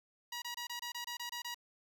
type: tone bursts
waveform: 10% pulse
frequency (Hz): 959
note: A#5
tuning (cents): +49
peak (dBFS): -31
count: 10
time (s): 0.32-1.545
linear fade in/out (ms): 5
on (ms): 100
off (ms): 25
effects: 12-bit